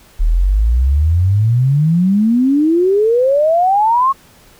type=exponential sweep; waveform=sine; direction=up; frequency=37.22 to 1108.7 Hz; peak=-9 dBFS; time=0.19-4.13 s; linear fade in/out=20 ms; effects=pink hiss -46 dBFS RMS until 4.59 s